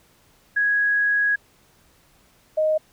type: tone pair in turn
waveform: sine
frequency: 1661.2 / 622.2 Hz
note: G#6 / D#5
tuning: 0 / 0 cents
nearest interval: octave + perfect fourth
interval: 1700 cents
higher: first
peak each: -17 dBFS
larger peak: neither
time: 0.56-1.36 / 2.57-2.78 s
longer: first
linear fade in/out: 10 ms
effects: pink hiss -58 dBFS RMS until 2.92 s